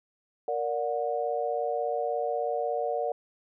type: chord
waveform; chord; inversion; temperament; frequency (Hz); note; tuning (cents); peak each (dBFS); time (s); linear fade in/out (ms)
sine; Bb augmented; none; just; 466.2 / 582.7 / 728.4; Bb4 / D5 / F#5; 0 / -14 / -27; -31; 0.48-3.12; 2
effects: none

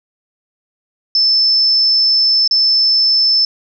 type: tone with dropouts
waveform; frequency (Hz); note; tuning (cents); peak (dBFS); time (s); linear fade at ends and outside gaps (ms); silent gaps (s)
sine; 5274; E8; 0; -9; 1.15-3.45; 2; 2.477-2.51
effects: none

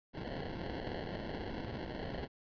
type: noise with sample-and-hold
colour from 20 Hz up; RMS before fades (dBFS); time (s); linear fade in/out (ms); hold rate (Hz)
violet; -41; 0.13-2.28; 50; 1225
effects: resampled to 11025 Hz

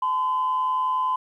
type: tone pair together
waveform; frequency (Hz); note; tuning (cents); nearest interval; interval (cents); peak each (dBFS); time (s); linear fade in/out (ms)
sine; 869 / 1019.5; A5 / C6; -22 / -45; minor third; 277; -31 / -20; 0.02-1.16; 5
effects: tanh soft clip ceiling -16 dBFS + 10-bit

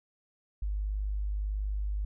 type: tone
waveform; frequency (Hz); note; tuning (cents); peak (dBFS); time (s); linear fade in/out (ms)
sine; 50.8; G#1; -38; -29; 0.62-2.05; 5
effects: none

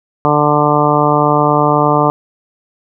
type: harmonic tone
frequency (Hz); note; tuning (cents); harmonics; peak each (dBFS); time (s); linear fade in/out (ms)
148.2; D3; +16; 1 / 2 / 3 / 4 / 5 / 6 / 7 / 8; -17 / -17 / -17 / -17 / -17 / -17 / -17 / -17; 0.25-2.1; 0
effects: none

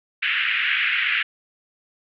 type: band-pass noise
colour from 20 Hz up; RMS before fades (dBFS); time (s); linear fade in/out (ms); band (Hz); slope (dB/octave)
white; -22; 0.22-1.23; 10; 1500 to 2900; 48
effects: none

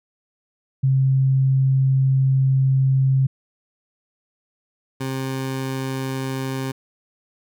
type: tone pair in turn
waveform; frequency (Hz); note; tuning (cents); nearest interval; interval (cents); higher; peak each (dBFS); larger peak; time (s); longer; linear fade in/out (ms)
sine / 20% pulse; 133.4 / 132.8; C3 / C3; +34 / +26; unison; 8; first; -14 / -19; first; 0.83-3.27 / 5-6.72; first; 10
effects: none

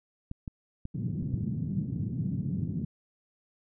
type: clicks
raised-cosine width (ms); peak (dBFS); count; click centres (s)
5; -24; 5; 0.314 / 0.478 / 0.854 / 1.227 / 1.34
type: band-pass noise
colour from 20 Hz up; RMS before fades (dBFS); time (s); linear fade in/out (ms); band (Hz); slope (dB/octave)
pink; -32; 0.94-2.85; 5; 110 to 210; 24
effects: none

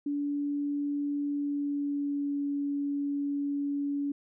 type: tone with pitch glide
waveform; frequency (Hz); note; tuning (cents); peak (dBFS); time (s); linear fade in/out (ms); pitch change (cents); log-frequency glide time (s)
sine; 287.7 to 284.4; D4 to C#4; -36 to +45; -28; 0.06-4.12; 5; -19; 1.29-2.46
effects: none

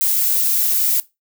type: noise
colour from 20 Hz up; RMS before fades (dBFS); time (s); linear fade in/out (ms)
violet; -17; 0.01-1; 0
effects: noise-tail reverb RT60 0.2 s tail -18 dB re dry

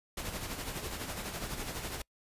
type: noise with tremolo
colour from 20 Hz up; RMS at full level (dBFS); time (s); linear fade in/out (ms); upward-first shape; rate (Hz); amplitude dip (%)
pink; -37; 0.17-2.02; 5; sine; 12; 50
effects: noise-tail reverb RT60 0.1 s tail -26 dB re dry + resampled to 32000 Hz

